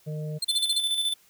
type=harmonic tone; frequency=152.9 Hz; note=D#3; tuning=30 cents flat; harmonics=1 / 3 / 4; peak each=-30 / -40 / -42 dBFS; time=0.06-0.39 s; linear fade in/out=20 ms
type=tone bursts; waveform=30% pulse; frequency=4186 Hz; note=C8; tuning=in tune; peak=-22 dBFS; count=6; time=0.42-0.786 s; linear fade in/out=5 ms; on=26 ms; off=42 ms
type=tone with tremolo; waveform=square; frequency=3520 Hz; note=A7; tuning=in tune; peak=-23 dBFS; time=0.48-1.14 s; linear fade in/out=10 ms; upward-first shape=square; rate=14 Hz; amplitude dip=45%
effects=white hiss -60 dBFS RMS until 1.29 s